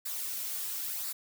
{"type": "noise with flanger", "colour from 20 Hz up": "blue", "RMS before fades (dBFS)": -36, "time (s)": [0.05, 1.13], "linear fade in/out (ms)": 10, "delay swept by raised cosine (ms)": [0.32, 3.02], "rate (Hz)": 0.97, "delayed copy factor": -0.5, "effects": []}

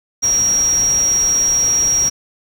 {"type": "tone in noise", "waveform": "sine", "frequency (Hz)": 5660, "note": "F8", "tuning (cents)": 22, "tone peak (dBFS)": -12, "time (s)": [0.22, 2.1], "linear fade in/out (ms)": 20, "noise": "pink", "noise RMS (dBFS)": -29, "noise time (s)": [0.22, 2.1], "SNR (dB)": 14, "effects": []}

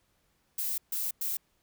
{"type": "noise bursts at uneven times", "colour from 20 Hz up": "violet", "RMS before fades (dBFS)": -32, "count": 3, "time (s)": [[0.58, 0.78], [0.92, 1.11], [1.21, 1.37]], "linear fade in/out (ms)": 5, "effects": ["pink hiss -72 dBFS RMS until 1.62 s"]}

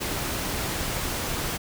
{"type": "noise", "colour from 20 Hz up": "pink", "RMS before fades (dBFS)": -29, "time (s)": [0, 1.58], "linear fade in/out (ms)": 20, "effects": []}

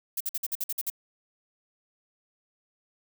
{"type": "noise bursts", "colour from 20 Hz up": "violet", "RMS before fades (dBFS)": -30, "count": 9, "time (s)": [0.17, 0.901], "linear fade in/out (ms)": 5, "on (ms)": 35, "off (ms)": 52, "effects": []}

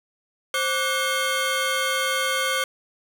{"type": "tone cluster", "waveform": "square", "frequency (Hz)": [526, 1162, 1476, 2153, 3178], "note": ["C5", "D6", "F#6", "C7", "G7"], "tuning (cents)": [9, -19, -5, 49, 23], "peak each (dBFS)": -29, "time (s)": [0.54, 2.64], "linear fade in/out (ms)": 2, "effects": []}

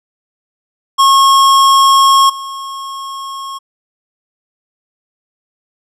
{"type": "tone with level steps", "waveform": "square", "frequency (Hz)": 1088, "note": "C#6", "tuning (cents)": -33, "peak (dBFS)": [-6, -23], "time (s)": [0.98, 3.59], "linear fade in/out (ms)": 20, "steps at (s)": 2.29, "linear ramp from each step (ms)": 10, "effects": ["low-pass 10000 Hz 12 dB/octave"]}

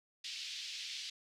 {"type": "band-pass noise", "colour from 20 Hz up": "white", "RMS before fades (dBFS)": -44, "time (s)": [0.24, 1.1], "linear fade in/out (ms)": 5, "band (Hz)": [2600, 4900], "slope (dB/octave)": 24, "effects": []}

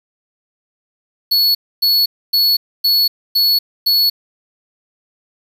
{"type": "tone bursts", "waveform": "square", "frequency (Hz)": 4398, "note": "C#8", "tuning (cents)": -14, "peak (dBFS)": -11, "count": 6, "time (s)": [1.31, 4.1], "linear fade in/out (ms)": 10, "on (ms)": 240, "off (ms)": 270, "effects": ["7-bit"]}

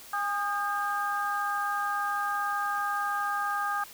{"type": "tone cluster", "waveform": "sine", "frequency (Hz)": [816, 1230, 1601], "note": ["G#5", "D#6", "G6"], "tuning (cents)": [-31, -20, 36], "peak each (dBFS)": [-32, -30, -33], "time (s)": [0.13, 3.84], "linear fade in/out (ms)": 5, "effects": ["white hiss -48 dBFS RMS until 3.93 s"]}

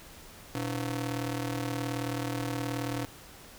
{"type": "ring-modulated tone", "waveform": "sawtooth", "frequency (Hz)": 203.4, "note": "G#3", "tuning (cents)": -36, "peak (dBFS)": -24, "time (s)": [0.55, 3.05], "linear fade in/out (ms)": 0, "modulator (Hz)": 82.3, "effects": ["pink hiss -50 dBFS RMS until 3.58 s"]}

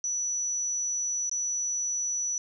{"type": "tone with dropouts", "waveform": "sine", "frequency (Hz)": 5920, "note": "F#8", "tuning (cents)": 0, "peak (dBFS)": -27, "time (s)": [0.04, 2.38], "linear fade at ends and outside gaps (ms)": 1, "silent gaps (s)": [1.295, 1.314], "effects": []}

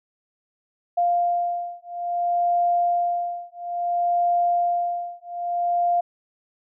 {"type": "beating tone pair", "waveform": "sine", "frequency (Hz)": [698.5, 699.09], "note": ["F5", "F5"], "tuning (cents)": [0, 2], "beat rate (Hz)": 0.59, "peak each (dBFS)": -23, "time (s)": [0.97, 6.01], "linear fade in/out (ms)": 10, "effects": []}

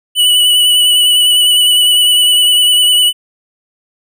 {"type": "tone with vibrato", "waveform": "square", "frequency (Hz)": 2960, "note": "F#7", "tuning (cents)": 0, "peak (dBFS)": -7, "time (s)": [0.15, 3.13], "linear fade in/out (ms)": 50, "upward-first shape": "sine", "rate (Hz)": 9.9, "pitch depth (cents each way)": 25, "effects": []}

